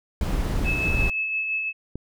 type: noise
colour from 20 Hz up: brown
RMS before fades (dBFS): -24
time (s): 0.21-1.1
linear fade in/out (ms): 2
type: tone with tremolo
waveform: sine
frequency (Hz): 2600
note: E7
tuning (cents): -24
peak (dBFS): -22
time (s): 0.64-1.73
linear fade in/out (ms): 50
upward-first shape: sine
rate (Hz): 5.8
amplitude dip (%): 35
type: click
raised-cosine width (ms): 3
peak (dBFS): -19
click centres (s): 1.956
effects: none